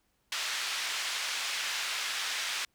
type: band-pass noise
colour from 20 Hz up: pink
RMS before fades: -34 dBFS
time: 0.32-2.65 s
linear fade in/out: 2 ms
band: 1800 to 5800 Hz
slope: 12 dB/octave
effects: pink hiss -74 dBFS RMS until 2.74 s